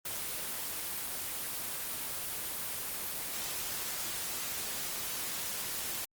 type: noise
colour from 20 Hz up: white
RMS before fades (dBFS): -37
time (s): 0.05-6.05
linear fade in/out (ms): 5
effects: Opus 24 kbps